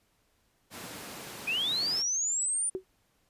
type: high-pass noise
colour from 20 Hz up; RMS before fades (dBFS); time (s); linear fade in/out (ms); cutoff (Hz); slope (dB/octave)
pink; -43; 0.7-2.04; 50; 160; 12
type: linear sweep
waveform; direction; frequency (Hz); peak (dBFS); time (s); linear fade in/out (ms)
sine; up; 2407 to 9397; -27; 1.47-2.7; 10
type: tone with exponential decay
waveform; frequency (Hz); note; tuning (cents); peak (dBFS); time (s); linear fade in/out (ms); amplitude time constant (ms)
sine; 376.1; F#4; +28; -26; 2.75-2.84; 0; 19
effects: pink hiss -71 dBFS RMS until 3.29 s + resampled to 32000 Hz